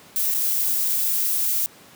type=noise with dropouts; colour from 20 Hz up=violet; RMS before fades=-22 dBFS; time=0.16-1.66 s; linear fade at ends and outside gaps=0 ms; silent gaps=0.341-0.347 s; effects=pink hiss -48 dBFS RMS until 1.95 s + high-pass 150 Hz 12 dB/octave